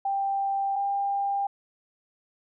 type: tone pair in turn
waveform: sine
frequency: 788 / 797.6 Hz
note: G5 / G5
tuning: +9 / +30 cents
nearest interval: unison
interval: 21 cents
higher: second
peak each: -24 dBFS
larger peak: neither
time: 0.05-0.76 / 0.76-1.47 s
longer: neither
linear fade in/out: 5 ms
effects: none